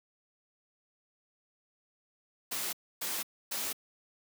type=noise bursts; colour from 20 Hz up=white; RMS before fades=-35 dBFS; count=3; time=2.51-3.73 s; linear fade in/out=10 ms; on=220 ms; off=280 ms; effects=high-pass 200 Hz 12 dB/octave